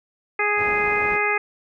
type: harmonic tone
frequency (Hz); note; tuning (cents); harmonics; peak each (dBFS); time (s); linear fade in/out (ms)
415.3; G#4; 0; 1 / 2 / 3 / 4 / 5 / 6; -26 / -27 / -27 / -27 / -23 / -26; 0.39-1.38; 5
type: low-pass noise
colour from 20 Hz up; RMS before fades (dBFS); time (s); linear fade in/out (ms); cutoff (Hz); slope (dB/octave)
white; -35; 0.56-1.2; 50; 790; 12
effects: none